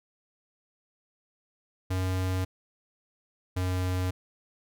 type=tone pair in turn; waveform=square; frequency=92.9 / 91.78 Hz; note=F#2 / F#2; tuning=+7 / -14 cents; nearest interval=unison; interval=21 cents; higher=first; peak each=-27 dBFS; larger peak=neither; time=1.9-2.45 / 3.56-4.11 s; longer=neither; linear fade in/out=10 ms; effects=none